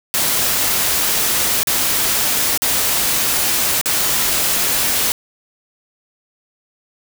white noise with dropouts, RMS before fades -17 dBFS, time 0.14-5.12 s, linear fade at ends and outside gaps 0 ms, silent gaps 1.631-1.672 / 2.576-2.62 / 3.813-3.858 s, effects none

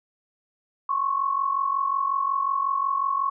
sine tone pair together, 1063 / 1108.5 Hz, C6 / C#6, +27 / 0 cents, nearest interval minor second, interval 73 cents, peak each -27 / -23 dBFS, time 0.89-3.3 s, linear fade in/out 5 ms, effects none

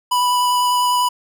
square tone with vibrato, 987.8 Hz, B5, in tune, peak -15 dBFS, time 0.11-1.09 s, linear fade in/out 10 ms, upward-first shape sine, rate 10 Hz, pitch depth 10 cents each way, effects none

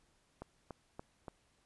click train, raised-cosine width 1 ms, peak -30 dBFS, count 4, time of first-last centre 0.42-1.282 s, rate 3.48 Hz, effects pink hiss -73 dBFS RMS until 1.65 s + resampled to 24000 Hz

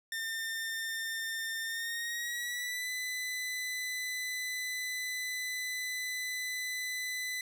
sawtooth tone with pitch glide, 1806 to 2004 Hz, A6 to B6, +45 to +25 cents, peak -31 dBFS, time 0.12-7.41 s, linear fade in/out 2 ms, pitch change +180 cents, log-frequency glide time 1.64-2.9 s, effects none

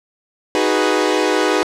sawtooth chord, G# minor seventh, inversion second, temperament equal, 311.1 / 370 / 415.3 / 493.9 Hz, D#4 / F#4 / G#4 / B4, 0 / 0 / 0 / 0 cents, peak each -16 dBFS, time 0.55-1.63 s, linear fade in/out 0 ms, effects low-pass 7000 Hz 12 dB/octave

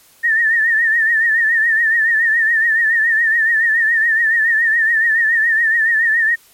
sine tone with vibrato, 1812 Hz, A#6, 50 cents flat, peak -11 dBFS, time 0.23-6.36 s, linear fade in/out 20 ms, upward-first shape triangle, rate 7.1 Hz, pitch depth 90 cents each way, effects white hiss -49 dBFS RMS until 6.53 s + MP3 64 kbps

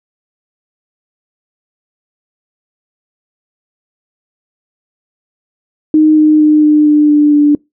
sine tone with pitch steps, 309.2 / 306.5 / 303.9 / 301.3 / 298.7 / 296.1 / 293.5 Hz, D#4 / D#4 / D#4 / D4 / D4 / D4 / D4, -11 / -26 / -41 / +44 / +29 / +14 / -1 cents, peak -4 dBFS, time 5.94-7.55 s, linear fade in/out 2 ms, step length 230 ms, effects noise-tail reverb RT60 0.2 s tail -25 dB re dry

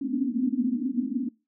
pink band-pass noise, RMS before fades -27 dBFS, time 0.01-1.29 s, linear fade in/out 10 ms, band 230 to 280 Hz, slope 96 dB/octave, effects noise-tail reverb RT60 0.3 s tail -24 dB re dry

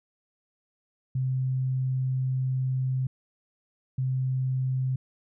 sine tone pair in turn, 130.1 / 130.1 Hz, C3 / C3, -9 / -9 cents, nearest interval unison, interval 0 cents, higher neither, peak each -24 dBFS, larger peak neither, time 1.15-3.07 / 3.98-4.96 s, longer first, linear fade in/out 5 ms, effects none

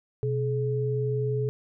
sine tone pair together, 126.5 / 425.5 Hz, B2 / G#4, +42 / +42 cents, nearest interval octave + major sixth, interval 2100 cents, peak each -26 / -28 dBFS, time 0.23-1.49 s, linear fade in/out 0 ms, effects none

